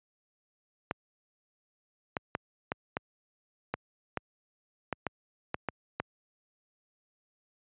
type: clicks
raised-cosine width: 0.5 ms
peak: -15 dBFS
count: 12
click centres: 0.911 / 2.168 / 2.351 / 2.719 / 2.969 / 3.74 / 4.173 / 4.927 / 5.067 / 5.544 / 5.687 / 6 s
effects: high-pass 80 Hz 12 dB/octave + resampled to 8000 Hz